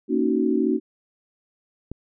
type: chord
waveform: sine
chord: D# minor seventh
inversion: second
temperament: equal with one note detuned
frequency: 233.1 / 277.2 / 311.1 / 373.9 Hz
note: A#3 / C#4 / D#4 / F#4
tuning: 0 / 0 / 0 / +18 cents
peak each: -24 dBFS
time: 0.08-0.8 s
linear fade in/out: 50 ms
type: click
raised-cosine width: 3 ms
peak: -19 dBFS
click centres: 1.916 s
effects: none